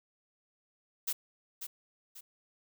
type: noise with echo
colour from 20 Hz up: blue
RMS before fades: -33 dBFS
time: 1.07-1.13 s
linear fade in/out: 10 ms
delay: 540 ms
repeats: 2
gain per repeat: -8 dB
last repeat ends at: 2.21 s
effects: none